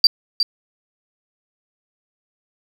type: tone with echo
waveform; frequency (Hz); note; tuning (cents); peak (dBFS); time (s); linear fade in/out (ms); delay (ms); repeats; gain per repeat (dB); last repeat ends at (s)
sine; 4699; D8; 0; -5; 0.04-0.07; 2; 360; 1; -9; 0.43
effects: tanh soft clip ceiling -2 dBFS + 7-bit